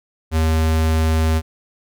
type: tone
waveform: square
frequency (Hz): 79.8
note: D#2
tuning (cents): +44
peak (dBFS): -15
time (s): 0.31-1.42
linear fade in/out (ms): 50
effects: none